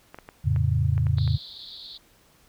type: clicks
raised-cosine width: 0.5 ms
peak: -25 dBFS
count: 8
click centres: 0.145 / 0.187 / 0.289 / 0.562 / 0.979 / 1.068 / 1.184 / 1.277 s
type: chord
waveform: sine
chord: F augmented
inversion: none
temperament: equal with one note detuned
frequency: 85.71 / 110 / 138.59 Hz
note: F2 / A2 / C#3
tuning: -32 / 0 / 0 cents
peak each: -24 dBFS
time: 0.44-1.38 s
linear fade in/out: 20 ms
type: band-pass noise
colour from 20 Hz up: pink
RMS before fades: -42 dBFS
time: 1.17-1.98 s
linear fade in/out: 10 ms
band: 3500 to 4500 Hz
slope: 96 dB/octave
effects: pink hiss -59 dBFS RMS until 2.48 s